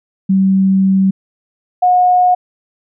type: tone pair in turn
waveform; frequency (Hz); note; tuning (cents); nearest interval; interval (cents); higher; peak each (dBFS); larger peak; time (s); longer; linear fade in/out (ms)
sine; 191.9 / 724.5; G3 / F#5; -37 / -37; octave + major seventh; 2300; second; -8 / -7; second; 0.29-1.11 / 1.82-2.35; first; 10
effects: none